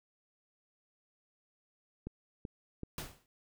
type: click train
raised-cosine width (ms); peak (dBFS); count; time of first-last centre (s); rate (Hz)
3; -27; 3; 2.07-2.833; 2.62
type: noise with exponential decay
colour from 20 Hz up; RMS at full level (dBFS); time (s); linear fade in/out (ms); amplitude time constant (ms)
pink; -37; 2.98-3.26; 1; 59
effects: none